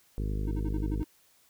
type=harmonic tone; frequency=51.4 Hz; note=G#1; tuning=17 cents flat; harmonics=1 / 2 / 3 / 4 / 5 / 6 / 7 / 8 / 9; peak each=-30 / -36 / -40 / -42 / -44 / -46 / -47 / -48 / -49 dBFS; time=0.18-1.03 s; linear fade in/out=0 ms
type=tone bursts; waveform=triangle; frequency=309.4 Hz; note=D#4; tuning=10 cents flat; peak=-30 dBFS; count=7; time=0.47-1.043 s; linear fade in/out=10 ms; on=45 ms; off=43 ms
effects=white hiss -64 dBFS RMS until 1.49 s